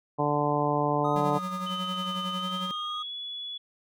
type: harmonic tone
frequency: 146.83 Hz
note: D3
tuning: in tune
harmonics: 1 / 2 / 3 / 4 / 5 / 6 / 7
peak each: -31 / -31 / -31 / -31 / -31 / -31 / -31 dBFS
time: 0.18-1.39 s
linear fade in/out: 20 ms
type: tone with vibrato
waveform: triangle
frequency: 1240 Hz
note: D#6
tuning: 6 cents flat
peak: -31 dBFS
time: 1.04-3.03 s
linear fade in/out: 10 ms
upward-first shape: sine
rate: 1.5 Hz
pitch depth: 17 cents each way
type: tone with tremolo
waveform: square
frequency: 185 Hz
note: F#3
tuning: in tune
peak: -32 dBFS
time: 1.16-2.71 s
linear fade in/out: 0 ms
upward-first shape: sine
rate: 11 Hz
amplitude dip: 60%
type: tone with pitch glide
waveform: sine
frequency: 3051 to 3405 Hz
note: G7 to G#7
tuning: -48 to +42 cents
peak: -34 dBFS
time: 1.66-3.58 s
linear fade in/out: 10 ms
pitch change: +190 cents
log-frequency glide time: 2.37-3.14 s
effects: none